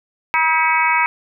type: harmonic tone with a mistuned harmonic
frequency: 320 Hz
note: D#4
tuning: 49 cents sharp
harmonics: 3 / 4 / 5 / 6 / 7 / 8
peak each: -17 / -22 / -24 / -24 / -18 / -24 dBFS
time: 0.34-1.06 s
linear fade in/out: 0 ms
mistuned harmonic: 6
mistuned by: +34 cents
effects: none